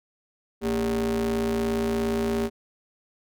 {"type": "ring-modulated tone", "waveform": "square", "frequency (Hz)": 85.9, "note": "F2", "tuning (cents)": -28, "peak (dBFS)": -21, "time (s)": [0.61, 2.5], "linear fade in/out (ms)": 50, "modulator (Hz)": 315, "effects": []}